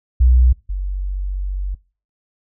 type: tone pair in turn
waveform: sine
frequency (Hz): 61.74 / 47.35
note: B1 / F#1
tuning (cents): 0 / +41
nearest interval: perfect fourth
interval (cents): 459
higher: first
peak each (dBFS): -8 / -19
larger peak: first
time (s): 0.2-0.53 / 0.69-1.75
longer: second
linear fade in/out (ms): 10
effects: noise-tail reverb RT60 0.4 s tail -25 dB re dry